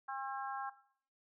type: harmonic tone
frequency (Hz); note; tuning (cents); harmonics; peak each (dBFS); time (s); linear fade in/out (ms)
269; C4; +48; 3 / 4 / 5 / 6; -42 / -44 / -46 / -48; 0.08-0.7; 10
effects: noise-tail reverb RT60 0.6 s tail -17 dB re dry